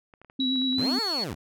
clicks, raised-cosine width 0.5 ms, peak -35 dBFS, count 8, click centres 0.138 / 0.216 / 0.247 / 0.299 / 0.558 / 0.618 / 0.726 / 0.826 s
sine tone with vibrato, 259 Hz, C4, 17 cents flat, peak -25 dBFS, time 0.39-0.99 s, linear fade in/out 5 ms, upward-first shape triangle, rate 8.7 Hz, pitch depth 48 cents each way
sine tone with pitch glide, 3900 to 4378 Hz, B7 to C#8, -23 to -22 cents, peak -26 dBFS, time 0.4-1.24 s, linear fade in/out 2 ms, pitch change +201 cents, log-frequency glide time 0.74-0.93 s
15% pulse linear two-way sweep, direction up then down, 56.3 to 466.2 to 56.3 Hz, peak -25 dBFS, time 0.77-1.35 s, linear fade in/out 20 ms, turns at 1 s
effects none

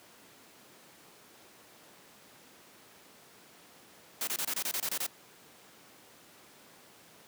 white noise bursts, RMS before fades -33 dBFS, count 10, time 4.21-5.065 s, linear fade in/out 2 ms, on 63 ms, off 25 ms, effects pink hiss -56 dBFS RMS until 7.27 s + high-pass 200 Hz 12 dB/octave

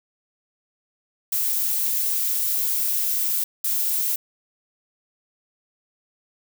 violet noise bursts at uneven times, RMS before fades -23 dBFS, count 2, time 1.32-3.44 / 3.64-4.16 s, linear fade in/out 5 ms, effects none

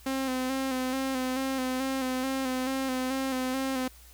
sawtooth tone with vibrato, 261.6 Hz, C4, in tune, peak -24 dBFS, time 0.06-3.88 s, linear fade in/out 5 ms, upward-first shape square, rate 2.3 Hz, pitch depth 33 cents each way, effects added 60 Hz sine -52 dBFS peak until 4.13 s + white hiss -55 dBFS RMS until 4.13 s

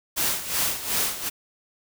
white noise with tremolo, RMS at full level -23 dBFS, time 0.16-1.3 s, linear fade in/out 20 ms, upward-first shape sine, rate 2.7 Hz, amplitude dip 75%, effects none

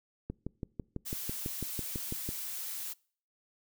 click train, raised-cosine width 3 ms, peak -23 dBFS, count 13, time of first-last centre 0.3-2.29 s, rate 6.03 Hz
blue noise, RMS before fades -39 dBFS, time 1.05-2.94 s, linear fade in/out 20 ms
effects noise-tail reverb RT60 0.5 s tail -25 dB re dry

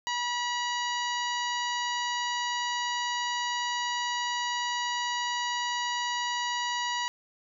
harmonic tone with a mistuned harmonic, 969 Hz, B5, 33 cents flat, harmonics 1 / 2 / 3 / 4 / 5 / 6 / 7, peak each -31 / -34 / -36 / -39 / -40 / -45 / -42 dBFS, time 0.07-7.08 s, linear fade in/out 0 ms, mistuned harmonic 5, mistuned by -63 cents, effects none

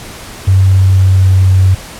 sine tone with pitch glide, 95.3 to 94.1 Hz, G2 to F#2, -48 to +30 cents, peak -4 dBFS, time 0.47-1.75 s, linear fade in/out 10 ms, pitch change -22 cents, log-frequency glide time 0.59-1.45 s, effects pink hiss -29 dBFS RMS until 1.99 s + low-pass 12000 Hz 12 dB/octave

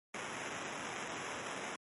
violet noise with sample-and-hold, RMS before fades -42 dBFS, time 0.14-1.76 s, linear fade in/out 5 ms, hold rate 4410 Hz, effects high-pass 150 Hz 12 dB/octave + MP3 48 kbps

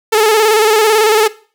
sawtooth tone with vibrato, 433.3 Hz, A4, 27 cents flat, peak -4 dBFS, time 0.12-1.28 s, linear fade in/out 10 ms, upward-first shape square, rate 18 Hz, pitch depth 51 cents each way, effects noise-tail reverb RT60 0.4 s tail -18 dB re dry

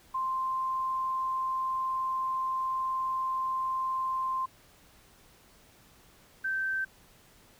sine tone pair in turn, 1046.5 / 1553.6 Hz, C6 / G6, 0 / -16 cents, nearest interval perfect fifth, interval 684 cents, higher second, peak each -28 / -28 dBFS, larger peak neither, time 0.14-4.46 / 6.44-6.85 s, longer first, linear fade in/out 10 ms, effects pink hiss -59 dBFS RMS until 7.59 s

